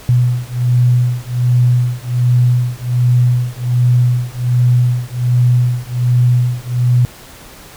sine beating tone pair, 122.4 / 123.7 Hz, B2 / B2, -15 / +3 cents, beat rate 1.3 Hz, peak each -13 dBFS, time 0.09-7.05 s, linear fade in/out 0 ms, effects pink hiss -37 dBFS RMS until 7.76 s

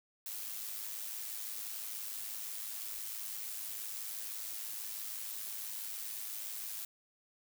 blue noise with amplitude modulation, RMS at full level -40 dBFS, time 0.26-6.85 s, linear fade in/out 2 ms, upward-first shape sine, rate 106 Hz, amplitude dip 45%, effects none

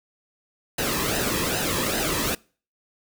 pink noise with flanger, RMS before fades -25 dBFS, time 0.78-2.35 s, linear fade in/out 5 ms, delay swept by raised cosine 0.88 to 1.4 ms, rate 2.5 Hz, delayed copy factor -0.65, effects noise-tail reverb RT60 0.4 s tail -25 dB re dry

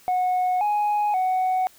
sine tone with pitch steps, 732 / 833 / 744 Hz, F#5 / G#5 / F#5, -19 / +5 / +9 cents, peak -17 dBFS, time 0.08-1.67 s, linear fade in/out 0 ms, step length 530 ms, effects tanh soft clip ceiling -18 dBFS + white hiss -53 dBFS RMS until 1.78 s

